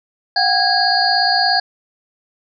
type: tone cluster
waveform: sine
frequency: 720 / 777 / 1648 / 4339 / 4771 Hz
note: F#5 / G5 / G#6 / C#8 / D8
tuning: -47 / -16 / -14 / -38 / +26 cents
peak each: -19 dBFS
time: 0.36-1.6 s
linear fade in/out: 5 ms
effects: none